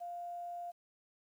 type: tone with quantisation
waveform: sine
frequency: 698.5 Hz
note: F5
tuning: in tune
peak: -40 dBFS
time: 0-0.72 s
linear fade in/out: 20 ms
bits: 11
effects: none